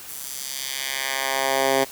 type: tone with high-pass filter sweep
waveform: 10% pulse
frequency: 134.7 Hz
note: C#3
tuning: 49 cents flat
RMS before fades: -25 dBFS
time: 0.07-1.85 s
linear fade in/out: 20 ms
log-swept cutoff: 11000 to 350 Hz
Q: 0.89
effects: white hiss -40 dBFS RMS until 1.91 s